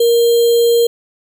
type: tone with sample-and-hold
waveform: sine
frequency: 468.5 Hz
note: A#4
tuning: 9 cents sharp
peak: -8 dBFS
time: 0-0.87 s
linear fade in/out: 5 ms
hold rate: 3675 Hz
effects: none